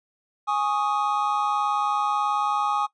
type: chord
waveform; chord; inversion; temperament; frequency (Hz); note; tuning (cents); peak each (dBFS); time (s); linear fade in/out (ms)
triangle; Ab suspended fourth; none; just; 830.6 / 1107.5 / 1245.9; Ab5 / Db6 / Eb6; 0 / -2 / +2; -23 / -26 / -24; 0.47-2.87; 20
effects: noise-tail reverb RT60 0.1 s tail -19 dB re dry + resampled to 22050 Hz